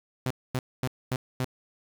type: tone bursts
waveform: sawtooth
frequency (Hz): 128.2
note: C3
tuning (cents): -35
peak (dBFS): -22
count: 5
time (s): 0.26-1.445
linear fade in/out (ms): 2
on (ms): 45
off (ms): 240
effects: 9-bit